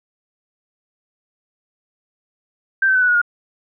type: tone with pitch steps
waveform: sine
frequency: 1568 / 1538.4 / 1509.3 / 1480.9 / 1452.9 / 1425.5 Hz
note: G6 / G6 / F#6 / F#6 / F#6 / F6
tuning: 0 / -33 / +34 / +1 / -32 / +35 cents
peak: -12 dBFS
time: 2.82-3.216 s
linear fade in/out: 5 ms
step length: 66 ms
effects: none